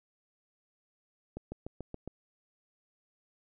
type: accelerating click train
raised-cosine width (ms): 2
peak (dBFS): -26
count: 6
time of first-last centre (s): 1.37-2.076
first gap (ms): 150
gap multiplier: 0.97
effects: none